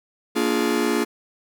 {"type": "chord", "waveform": "45% pulse", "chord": "Bb dominant seventh", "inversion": "none", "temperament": "just", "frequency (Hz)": [233.1, 291.4, 349.6, 419.5], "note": ["Bb3", "D4", "F4", "Ab4"], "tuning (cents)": [0, -13, 2, 17], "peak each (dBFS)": -25, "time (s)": [0.35, 1.05], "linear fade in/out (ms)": 20, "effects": []}